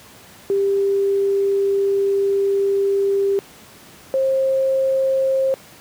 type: tone pair in turn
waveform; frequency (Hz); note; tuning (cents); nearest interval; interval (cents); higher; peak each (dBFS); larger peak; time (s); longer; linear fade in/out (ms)
sine; 395.9 / 532.8; G4 / C5; +17 / +31; perfect fourth; 514; second; -15; neither; 0.5-3.39 / 4.14-5.54; first; 0
effects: pink hiss -44 dBFS RMS until 5.8 s + high-pass 100 Hz 12 dB/octave